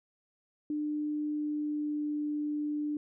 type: tone with pitch glide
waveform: sine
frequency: 299.4 to 297.3 Hz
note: D4 to D4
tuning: +33 to +21 cents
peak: -30 dBFS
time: 0.7-2.97 s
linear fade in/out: 2 ms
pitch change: -12 cents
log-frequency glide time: 1.26-2.13 s
effects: none